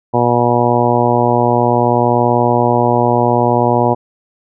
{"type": "harmonic tone", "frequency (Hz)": 120.6, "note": "B2", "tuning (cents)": -41, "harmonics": [1, 2, 3, 4, 5, 6, 7, 8], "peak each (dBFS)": [-18, -18, -18, -18, -18, -18, -18, -18], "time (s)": [0.13, 3.95], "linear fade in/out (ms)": 20, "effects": []}